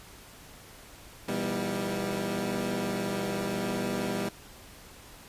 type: tone cluster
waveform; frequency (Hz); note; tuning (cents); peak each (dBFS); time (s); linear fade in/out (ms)
20% pulse; 122.7 / 169.7 / 198.6 / 244.6 / 322; B2 / F3 / G3 / B3 / E4; -11 / -49 / +23 / -16 / -41; -35 / -34 / -27 / -32 / -33; 1.28-4.29; 5
effects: pink hiss -50 dBFS RMS until 5.28 s + resampled to 32000 Hz